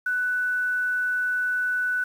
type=tone; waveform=sine; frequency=1490 Hz; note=F#6; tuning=12 cents sharp; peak=-22 dBFS; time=0.06-2.04 s; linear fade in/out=5 ms; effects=8-bit